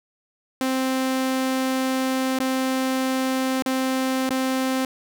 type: tone with dropouts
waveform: sawtooth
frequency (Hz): 261.6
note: C4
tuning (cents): 0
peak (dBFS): -17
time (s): 0.61-4.85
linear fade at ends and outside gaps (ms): 1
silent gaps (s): 2.389-2.401 / 3.623-3.661 / 4.293-4.306
effects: none